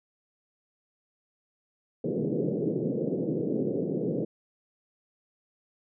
white band-pass noise, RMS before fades -29 dBFS, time 2.04-4.25 s, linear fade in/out 5 ms, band 130 to 490 Hz, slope 48 dB/octave, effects none

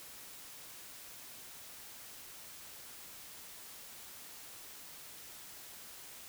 silence, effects white hiss -51 dBFS RMS until 6.28 s

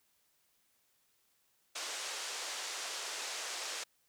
white band-pass noise, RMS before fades -41 dBFS, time 1.75-3.84 s, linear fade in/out 10 ms, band 410 to 7500 Hz, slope 24 dB/octave, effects white hiss -74 dBFS RMS until 4.08 s

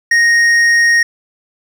sine tone with hard clipping, 1864.7 Hz, A#6, in tune, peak -9 dBFS, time 0.11-1.03 s, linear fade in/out 5 ms, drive 7 dB, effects none

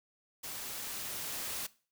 white noise with level ramp, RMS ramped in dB -42 to -38 dBFS, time 0.43-1.67 s, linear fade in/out 10 ms, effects noise-tail reverb RT60 0.4 s tail -20 dB re dry

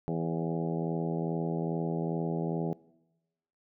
harmonic tone with a mistuned harmonic, 82.41 Hz, E2, in tune, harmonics 2 / 3 / 4 / 5 / 6 / 7 / 8 / 9 / 10, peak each -32 / -38 / -38 / -37 / -42 / -44 / -43 / -44 / -47 dBFS, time 0.08-2.73 s, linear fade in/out 0 ms, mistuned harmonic 7, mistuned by -30 cents, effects noise-tail reverb RT60 1.0 s tail -22 dB re dry

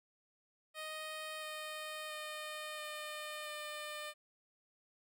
10% pulse tone with pitch steps, 622.3 / 616.9 / 611.6 / 606.3 / 601.1 Hz, D#5 / D#5 / D#5 / D#5 / D5, 0 / -15 / -30 / -45 / +40 cents, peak -34 dBFS, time 0.74-4.14 s, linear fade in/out 50 ms, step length 680 ms, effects none

